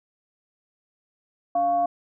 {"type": "tone with frequency modulation", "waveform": "sine", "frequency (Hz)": 698.5, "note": "F5", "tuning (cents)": 0, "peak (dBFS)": -19, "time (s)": [1.55, 1.86], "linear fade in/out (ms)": 5, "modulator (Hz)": 412, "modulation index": 0.33, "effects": []}